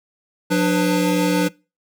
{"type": "tone cluster", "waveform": "square", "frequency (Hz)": [179.5, 296.9, 495.1], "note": ["F3", "D4", "B4"], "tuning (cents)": [48, 19, 4], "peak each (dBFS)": [-20, -20, -23], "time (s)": [0.5, 1.49], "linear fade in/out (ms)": 20, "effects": ["noise-tail reverb RT60 0.3 s tail -24 dB re dry"]}